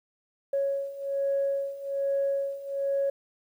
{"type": "beating tone pair", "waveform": "sine", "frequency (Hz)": [553, 554.2], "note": ["C#5", "C#5"], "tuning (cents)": [-4, -1], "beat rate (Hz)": 1.2, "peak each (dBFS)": [-30, -27], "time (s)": [0.53, 3.1], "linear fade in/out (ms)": 5, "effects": ["tanh soft clip ceiling -19 dBFS", "10-bit"]}